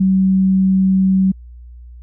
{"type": "tone", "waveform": "sine", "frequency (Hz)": 190, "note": "F#3", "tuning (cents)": 46, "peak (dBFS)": -10, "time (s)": [0, 1.32], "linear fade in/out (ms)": 10, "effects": ["added 60 Hz sine -34 dBFS peak until 2.02 s"]}